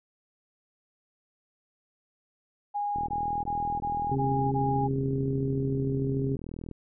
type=tone bursts; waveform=sine; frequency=821 Hz; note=G#5; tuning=20 cents flat; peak=-27 dBFS; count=6; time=2.74-4.88 s; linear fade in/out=20 ms; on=340 ms; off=20 ms
type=click train; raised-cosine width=3 ms; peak=-26 dBFS; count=153; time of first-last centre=2.96-6.713 s; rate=40.5 Hz
type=harmonic tone; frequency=135 Hz; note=C#3; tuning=45 cents flat; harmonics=1 / 2 / 3; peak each=-28 / -31 / -33 dBFS; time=4.11-6.36 s; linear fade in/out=5 ms
effects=none